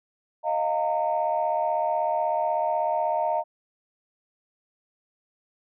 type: chord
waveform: sine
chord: Eb suspended second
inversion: none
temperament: equal with one note detuned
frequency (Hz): 622.3 / 698.5 / 915.3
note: Eb5 / F5 / Bb5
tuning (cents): 0 / 0 / -32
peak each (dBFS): -26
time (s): 0.43-3.44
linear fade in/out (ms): 50
effects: tanh soft clip ceiling -14 dBFS